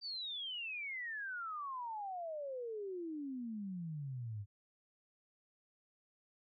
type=exponential sweep; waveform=sine; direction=down; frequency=4699 to 98 Hz; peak=-40 dBFS; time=0.01-4.46 s; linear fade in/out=50 ms; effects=none